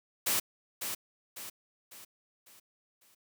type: noise with echo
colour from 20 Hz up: white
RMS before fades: -29 dBFS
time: 0.26-0.4 s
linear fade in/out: 10 ms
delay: 550 ms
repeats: 5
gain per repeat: -7 dB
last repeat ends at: 3.15 s
effects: none